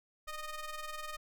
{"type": "ring-modulated tone", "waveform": "sawtooth", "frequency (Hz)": 615, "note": "D#5", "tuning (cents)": -20, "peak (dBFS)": -33, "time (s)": [0.27, 1.17], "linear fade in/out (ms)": 10, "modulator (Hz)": 625, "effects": []}